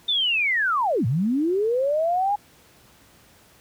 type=linear two-way sweep; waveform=sine; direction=down then up; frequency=3617 to 104.5 to 835 Hz; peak=-19 dBFS; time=0.08-2.36 s; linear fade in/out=10 ms; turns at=1.06 s; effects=pink hiss -54 dBFS RMS until 3.6 s + high-pass 60 Hz 12 dB/octave